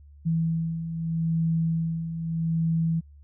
sine beating tone pair, 163.1 / 163.9 Hz, E3 / E3, -18 / -10 cents, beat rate 0.8 Hz, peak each -31 / -24 dBFS, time 0.25-3.01 s, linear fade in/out 20 ms, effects added 72 Hz sine -47 dBFS peak until 3.23 s

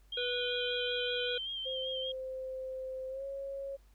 sine tone with vibrato, 3181 Hz, G7, 25 cents sharp, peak -36 dBFS, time 0.12-2.12 s, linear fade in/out 5 ms, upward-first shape sine, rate 5.2 Hz, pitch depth 42 cents each way
harmonic tone, 490.4 Hz, B4, 12 cents flat, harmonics 1 / 3 / 5 / 7 / 8, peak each -35 / -40 / -42 / -43 / -44 dBFS, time 0.17-1.38 s, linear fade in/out 5 ms
sine tone with pitch glide, 521 to 549.1 Hz, C5 to C#5, -7 to -17 cents, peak -37 dBFS, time 1.65-3.77 s, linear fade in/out 20 ms, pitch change +90 cents, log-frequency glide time 3.09-3.24 s
effects added 49 Hz sine -59 dBFS peak until 3.94 s + pink hiss -71 dBFS RMS until 3.94 s

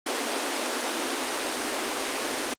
pink high-pass noise, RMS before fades -28 dBFS, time 0.06-2.54 s, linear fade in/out 5 ms, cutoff 240 Hz, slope 96 dB/octave, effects low-pass 9000 Hz 12 dB/octave + Opus 32 kbps

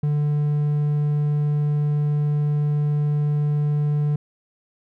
triangle tone, 147.7 Hz, D3, 10 cents sharp, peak -16 dBFS, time 0.03-4.16 s, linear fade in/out 5 ms, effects none

